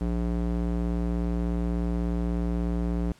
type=tone with band-pass filter; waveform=square; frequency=58.27 Hz; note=A#1; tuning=in tune; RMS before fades=-27 dBFS; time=0.01-3.12 s; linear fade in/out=0 ms; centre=210 Hz; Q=0.74; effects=pink hiss -57 dBFS RMS until 3.19 s + low-pass 10000 Hz 12 dB/octave